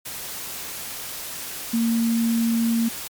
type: tone in noise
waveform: sine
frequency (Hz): 230.2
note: A#3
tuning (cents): -22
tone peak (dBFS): -18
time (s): 1.73-2.89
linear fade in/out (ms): 10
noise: white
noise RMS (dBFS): -33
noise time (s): 0.05-3.08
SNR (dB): +12
effects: MP3 96 kbps